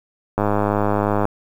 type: click train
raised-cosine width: 1 ms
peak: -5 dBFS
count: 91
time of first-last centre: 0.38-1.254 s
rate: 103 Hz
effects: 7-bit